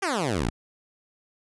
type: exponential sweep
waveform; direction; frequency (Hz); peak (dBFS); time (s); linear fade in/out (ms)
10% pulse; down; 415.3 to 48; -16; 0.02-0.5; 10
effects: resampled to 24000 Hz